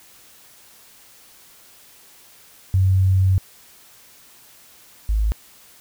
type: tone pair in turn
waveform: sine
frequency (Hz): 94.5 / 53.24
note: F#2 / G#1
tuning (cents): +37 / +44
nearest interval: minor seventh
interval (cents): 993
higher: first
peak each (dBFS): -13 / -16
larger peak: first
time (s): 2.74-3.38 / 5.09-5.32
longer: first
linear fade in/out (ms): 0
effects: white hiss -49 dBFS RMS until 5.8 s